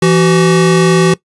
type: tone pair together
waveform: square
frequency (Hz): 167.85 / 378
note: E3 / F#4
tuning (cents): +32 / +37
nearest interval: octave + major second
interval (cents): 1405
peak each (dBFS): -10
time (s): 0.02-1.14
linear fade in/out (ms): 5
effects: noise-tail reverb RT60 0.1 s tail -19 dB re dry + resampled to 24000 Hz